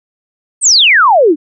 sine exponential sweep, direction down, 8900 to 277.2 Hz, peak -4 dBFS, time 0.61-1.36 s, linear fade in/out 50 ms, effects none

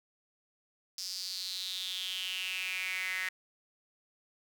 sawtooth tone with high-pass filter sweep, 185.9 Hz, F#3, 8 cents sharp, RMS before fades -37 dBFS, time 0.98-3.29 s, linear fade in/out 2 ms, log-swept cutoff 5200 to 1900 Hz, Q 6.3, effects none

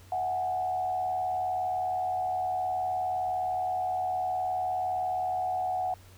sine tone with frequency modulation, 740 Hz, F#5, in tune, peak -27 dBFS, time 0.12-5.94 s, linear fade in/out 2 ms, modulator 79.4 Hz, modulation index 0.6, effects added 93 Hz sine -51 dBFS peak until 6.17 s + pink hiss -57 dBFS RMS until 6.17 s

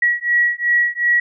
sine beating tone pair, 1919 / 1921.7 Hz, A#6 / B6, +50 / -48 cents, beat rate 2.7 Hz, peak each -17 dBFS, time 0.02-1.2 s, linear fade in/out 5 ms, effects none

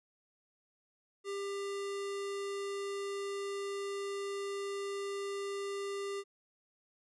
square tone, 398.3 Hz, G4, 28 cents sharp, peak -37 dBFS, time 1.24-6.24 s, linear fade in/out 50 ms, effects resampled to 24000 Hz

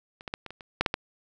clicks, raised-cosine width 0.3 ms, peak -28 / -19 / -14 / -23 / -25 / -27 / -6 / -7 / -10 dBFS, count 9, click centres 0.209 / 0.278 / 0.339 / 0.463 / 0.506 / 0.608 / 0.81 / 0.862 / 0.941 s, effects none

